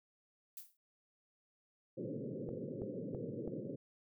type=noise with exponential decay; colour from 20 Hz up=violet; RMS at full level=-44 dBFS; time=0.57-0.77 s; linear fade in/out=2 ms; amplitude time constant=42 ms
type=band-pass noise; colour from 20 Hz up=white; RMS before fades=-43 dBFS; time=1.97-3.76 s; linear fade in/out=10 ms; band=110 to 540 Hz; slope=96 dB/octave
type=click train; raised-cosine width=2 ms; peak=-29 dBFS; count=4; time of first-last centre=2.49-3.477 s; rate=3.04 Hz
effects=none